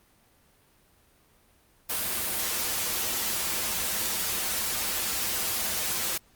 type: noise with comb filter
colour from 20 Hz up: white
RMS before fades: -29 dBFS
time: 1.89-6.18 s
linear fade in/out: 10 ms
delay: 7.1 ms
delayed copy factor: -0.55
effects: pink hiss -62 dBFS RMS until 6.35 s + Opus 32 kbps